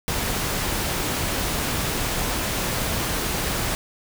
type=noise; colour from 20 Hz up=pink; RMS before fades=-25 dBFS; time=0.08-3.75 s; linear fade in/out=0 ms; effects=none